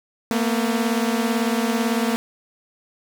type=beating tone pair; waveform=sawtooth; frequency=225.7 / 243.7 Hz; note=A3 / B3; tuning=+44 / -23 cents; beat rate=18 Hz; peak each=-17 / -20 dBFS; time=0.31-2.16 s; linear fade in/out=0 ms; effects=none